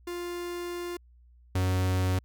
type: tone pair in turn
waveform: 45% pulse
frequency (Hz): 350 / 92.7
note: F4 / F#2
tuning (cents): +4 / +4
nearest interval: octave + major seventh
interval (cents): 2300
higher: first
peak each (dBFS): -33 / -24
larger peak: second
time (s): 0.07-0.97 / 1.55-2.19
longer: first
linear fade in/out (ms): 5
effects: added 60 Hz sine -54 dBFS peak until 2.24 s